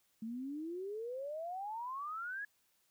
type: exponential sweep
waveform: sine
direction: up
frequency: 216.9 to 1705 Hz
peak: -39 dBFS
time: 0.22-2.45 s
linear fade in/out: 5 ms
effects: white hiss -75 dBFS RMS until 2.9 s